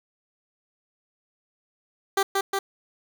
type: tone with echo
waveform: 15% pulse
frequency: 392 Hz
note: G4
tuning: in tune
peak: -13 dBFS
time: 2.17-2.23 s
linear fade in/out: 5 ms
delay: 180 ms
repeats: 2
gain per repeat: -2 dB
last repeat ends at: 2.59 s
effects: none